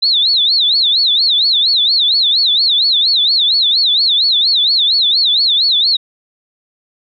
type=tone with vibrato; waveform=sine; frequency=3904 Hz; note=B7; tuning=21 cents flat; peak=-9 dBFS; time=0.02-5.97 s; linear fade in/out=10 ms; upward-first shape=sine; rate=4.3 Hz; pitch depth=220 cents each way; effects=none